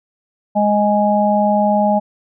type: harmonic tone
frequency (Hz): 207.7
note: G#3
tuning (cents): 0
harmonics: 1 / 3 / 4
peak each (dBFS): -16 / -16 / -16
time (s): 0.55-2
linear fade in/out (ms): 20
effects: none